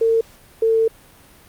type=tone pair in turn; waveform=sine; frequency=453.4 / 449 Hz; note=A#4 / A4; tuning=-48 / +35 cents; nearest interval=unison; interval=17 cents; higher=first; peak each=-13 dBFS; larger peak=neither; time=0.01-0.21 / 0.62-0.88 s; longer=second; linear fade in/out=5 ms; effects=pink hiss -48 dBFS RMS until 1.48 s + Opus 48 kbps